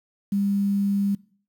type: tone with quantisation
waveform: sine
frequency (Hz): 200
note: G3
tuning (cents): +35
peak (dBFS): -20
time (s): 0.32-1.15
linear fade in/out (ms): 5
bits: 8
effects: noise-tail reverb RT60 0.5 s tail -22 dB re dry